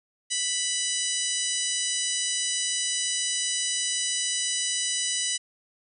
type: harmonic tone with a mistuned harmonic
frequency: 987.8 Hz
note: B5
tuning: in tune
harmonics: 2 / 3 / 4 / 5 / 6 / 7 / 8 / 9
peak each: -37 / -32 / -34 / -36 / -32 / -37 / -34 / -31 dBFS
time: 0.3-5.38 s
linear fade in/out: 20 ms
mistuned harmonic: 7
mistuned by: -26 cents
effects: none